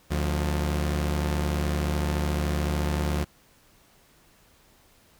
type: tone pair together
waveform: sawtooth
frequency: 73.73 / 177.2 Hz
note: D2 / F3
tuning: +7 / +25 cents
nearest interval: octave + minor third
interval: 1518 cents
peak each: -21 / -27 dBFS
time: 0.1-3.25 s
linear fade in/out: 20 ms
effects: pink hiss -59 dBFS RMS until 5.19 s